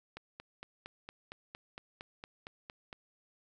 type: click train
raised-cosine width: 0.3 ms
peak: -28 dBFS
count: 13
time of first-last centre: 0.17-2.929 s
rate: 4.35 Hz
effects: none